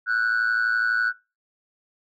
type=tone with amplitude modulation; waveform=sine; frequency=1478 Hz; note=F#6; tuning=2 cents flat; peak=-14 dBFS; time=0.06-1.13 s; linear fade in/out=50 ms; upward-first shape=sine; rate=112 Hz; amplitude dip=85%; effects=noise-tail reverb RT60 0.3 s tail -25 dB re dry + tanh soft clip ceiling -16 dBFS